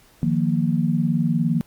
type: chord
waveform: sine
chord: Eb suspended second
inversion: none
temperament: just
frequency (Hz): 155.56 / 175.01 / 233.3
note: Eb3 / F3 / Bb3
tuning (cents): 0 / +4 / +2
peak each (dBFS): -22 / -22 / -22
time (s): 0.23-1.61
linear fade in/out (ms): 0
effects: pink hiss -54 dBFS RMS until 1.66 s + Opus 48 kbps